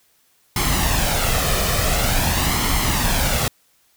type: noise with flanger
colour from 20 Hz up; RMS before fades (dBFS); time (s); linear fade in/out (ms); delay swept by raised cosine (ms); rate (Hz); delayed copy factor
pink; -19; 0.56-3.48; 2; 0.94 to 1.66; 0.47; +0.55
effects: white hiss -60 dBFS RMS until 3.96 s